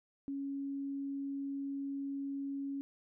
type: tone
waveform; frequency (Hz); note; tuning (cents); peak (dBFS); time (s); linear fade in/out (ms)
sine; 277.2; C#4; 0; -36; 0.28-2.81; 0
effects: none